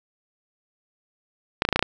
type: clicks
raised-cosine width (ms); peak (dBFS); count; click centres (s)
0.3; -3; 7; 1.621 / 1.651 / 1.689 / 1.727 / 1.76 / 1.793 / 1.826
effects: none